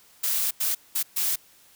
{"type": "noise bursts at uneven times", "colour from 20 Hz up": "blue", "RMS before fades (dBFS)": -25, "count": 4, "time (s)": [[0.23, 0.51], [0.6, 0.75], [0.95, 1.03], [1.16, 1.36]], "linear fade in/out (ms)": 10, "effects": ["white hiss -56 dBFS RMS until 1.75 s"]}